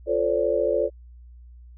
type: chord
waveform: sine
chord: D minor seventh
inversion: first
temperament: equal with one note detuned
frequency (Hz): 349.2 / 440 / 523.3 / 577.2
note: F4 / A4 / C5 / D5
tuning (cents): 0 / 0 / 0 / -30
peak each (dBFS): -28 / -25 / -25 / -24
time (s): 0.06-0.9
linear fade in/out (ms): 50
effects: added 60 Hz sine -43 dBFS peak until 1.77 s